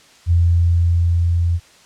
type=tone with level ramp; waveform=sine; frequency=85.5 Hz; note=F2; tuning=36 cents flat; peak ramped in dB=-10 to -14 dBFS; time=0.26-1.6 s; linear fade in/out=50 ms; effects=white hiss -48 dBFS RMS until 1.85 s + low-pass 7000 Hz 12 dB/octave